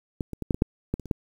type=clicks; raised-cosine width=3 ms; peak=-15 / -21 / -18 / -9 / -17 / -6 / -12 / -24 / -26 / -11 dBFS; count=10; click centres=0.208 / 0.333 / 0.423 / 0.508 / 0.545 / 0.621 / 0.94 / 0.997 / 1.057 / 1.112 s; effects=8-bit